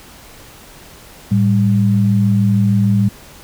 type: tone pair together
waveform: sine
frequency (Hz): 110.79 / 197.4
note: A2 / G3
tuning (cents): +12 / +12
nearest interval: minor seventh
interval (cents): 1000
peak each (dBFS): -13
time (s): 1.31-3.09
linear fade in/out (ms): 10
effects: pink hiss -40 dBFS RMS until 3.43 s